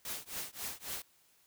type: noise with tremolo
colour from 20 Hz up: white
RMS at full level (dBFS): -38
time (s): 0.05-1.02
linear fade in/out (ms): 2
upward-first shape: triangle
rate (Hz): 3.7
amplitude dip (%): 100
effects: white hiss -68 dBFS RMS until 1.46 s